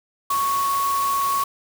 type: tone in noise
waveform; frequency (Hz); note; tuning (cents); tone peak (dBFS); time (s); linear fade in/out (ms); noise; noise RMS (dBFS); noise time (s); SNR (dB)
sine; 1108.7; C#6; 0; -19; 0.3-1.44; 5; white; -31; 0.3-1.44; +9
effects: none